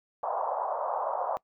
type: band-pass noise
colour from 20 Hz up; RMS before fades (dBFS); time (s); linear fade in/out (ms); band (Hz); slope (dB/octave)
pink; -31; 0.23-1.37; 0; 560 to 1100; 48
effects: noise-tail reverb RT60 0.1 s tail -22 dB re dry